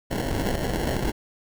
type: noise with sample-and-hold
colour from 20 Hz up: pink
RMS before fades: -26 dBFS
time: 0.1-1.12 s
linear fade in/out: 20 ms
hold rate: 1225 Hz
effects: none